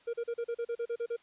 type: tone bursts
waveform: triangle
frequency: 469.4 Hz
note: A#4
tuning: 12 cents sharp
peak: -29 dBFS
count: 11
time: 0.07-1.165 s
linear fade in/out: 10 ms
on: 65 ms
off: 38 ms
effects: white hiss -63 dBFS RMS until 1.22 s + resampled to 8000 Hz

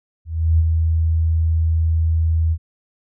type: tone with ADSR envelope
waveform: sine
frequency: 81.1 Hz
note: E2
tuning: 28 cents flat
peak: -10 dBFS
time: 0.25-2.58 s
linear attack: 340 ms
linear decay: 34 ms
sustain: -4 dB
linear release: 61 ms
effects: none

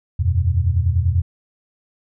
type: chord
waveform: sine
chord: E suspended second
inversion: none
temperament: equal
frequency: 82.41 / 92.5 / 123.47 Hz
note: E2 / F#2 / B2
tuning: 0 / 0 / 0 cents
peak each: -18 / -18 / -23 dBFS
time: 0.19-1.22 s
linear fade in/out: 10 ms
effects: none

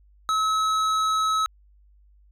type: tone with hard clipping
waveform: sine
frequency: 1290 Hz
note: E6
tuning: 38 cents flat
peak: -22 dBFS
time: 0.29-1.46 s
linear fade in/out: 0 ms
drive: 11 dB
effects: added 50 Hz sine -53 dBFS peak until 2.31 s

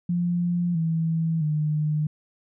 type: tone with pitch steps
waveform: sine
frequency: 174.61 / 162.92 / 152.01 Hz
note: F3 / E3 / D#3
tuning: 0 / -20 / -40 cents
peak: -21 dBFS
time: 0.09-2.07 s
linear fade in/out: 5 ms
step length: 660 ms
effects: none

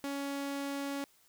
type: tone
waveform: sawtooth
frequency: 279.7 Hz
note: C#4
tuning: 16 cents sharp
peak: -31 dBFS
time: 0.04-1.04 s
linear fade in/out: 0 ms
effects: white hiss -66 dBFS RMS until 1.28 s

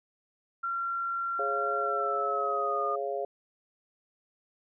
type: tone with pitch glide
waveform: sine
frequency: 1371 to 1221.4 Hz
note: F6 to D#6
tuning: -32 to -32 cents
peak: -29 dBFS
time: 0.63-2.96 s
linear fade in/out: 10 ms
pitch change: -200 cents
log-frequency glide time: 1.79-2.85 s
type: chord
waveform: sine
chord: Db major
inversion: second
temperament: just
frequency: 415.8 / 554.4 / 693 Hz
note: Ab4 / Db5 / F5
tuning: +2 / 0 / -14 cents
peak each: -34 dBFS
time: 1.39-3.25 s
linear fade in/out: 2 ms
effects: none

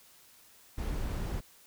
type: noise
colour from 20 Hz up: brown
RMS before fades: -34 dBFS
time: 0.77-1.41 s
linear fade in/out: 20 ms
effects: white hiss -59 dBFS RMS until 1.66 s

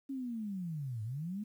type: linear two-way sweep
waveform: sine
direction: down then up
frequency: 277.2 to 103.83 to 218.2 Hz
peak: -36 dBFS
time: 0.09-1.44 s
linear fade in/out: 10 ms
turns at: 1.03 s
effects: 11-bit

